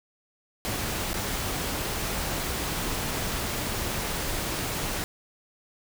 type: noise with dropouts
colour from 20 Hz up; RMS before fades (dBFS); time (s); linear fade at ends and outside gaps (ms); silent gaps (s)
pink; -30; 0.65-5.04; 0; 1.132-1.141
effects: none